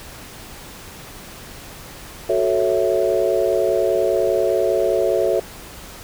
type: chord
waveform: sine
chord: F# minor seventh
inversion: none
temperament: equal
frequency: 370 / 440 / 554.4 / 659.3 Hz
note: F#4 / A4 / C#5 / E5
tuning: 0 / 0 / 0 / 0 cents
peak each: -21 dBFS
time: 2.29-5.4 s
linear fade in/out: 5 ms
effects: pink hiss -38 dBFS RMS until 6.03 s